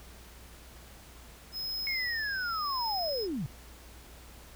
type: tone with tremolo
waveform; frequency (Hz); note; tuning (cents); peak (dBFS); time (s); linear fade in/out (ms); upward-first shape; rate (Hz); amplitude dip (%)
square; 5120; D#8; +49; -33; 1.52-3.28; 50; sine; 0.88; 55
type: linear sweep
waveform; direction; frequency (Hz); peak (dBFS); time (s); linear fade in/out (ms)
sine; down; 2200 to 121.3; -31; 1.87-3.46; 0
effects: added 60 Hz sine -52 dBFS peak until 4.55 s + pink hiss -53 dBFS RMS until 4.55 s